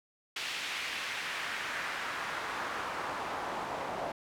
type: noise with band-pass filter sweep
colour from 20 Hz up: pink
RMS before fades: -37 dBFS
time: 0.36-4.12 s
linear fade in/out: 5 ms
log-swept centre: 2900 to 720 Hz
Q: 1.4
effects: none